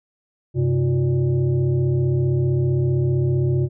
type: tone with frequency modulation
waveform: sine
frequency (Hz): 131.7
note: C3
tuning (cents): +12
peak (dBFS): -16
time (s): 0.54-3.69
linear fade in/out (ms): 50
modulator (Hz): 228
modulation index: 0.85
effects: none